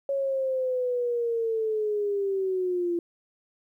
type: linear sweep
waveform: sine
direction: down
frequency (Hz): 555 to 340.5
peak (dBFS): -24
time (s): 0.09-2.99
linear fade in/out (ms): 2
effects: 11-bit